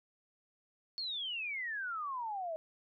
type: exponential sweep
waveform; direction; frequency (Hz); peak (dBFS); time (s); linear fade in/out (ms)
sine; down; 4435 to 622.3; -36; 0.98-2.56; 0
effects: none